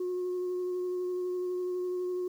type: tone with vibrato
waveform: sine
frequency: 362.1 Hz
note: F#4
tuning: 37 cents flat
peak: -28 dBFS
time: 0-2.28 s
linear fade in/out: 5 ms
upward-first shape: triangle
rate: 12 Hz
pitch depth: 16 cents each way
effects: tanh soft clip ceiling -28 dBFS + 10-bit